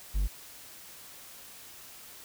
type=tone; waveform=triangle; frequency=49 Hz; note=G1; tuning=in tune; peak=-23 dBFS; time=0.14-0.28 s; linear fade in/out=20 ms; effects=white hiss -49 dBFS RMS until 2.24 s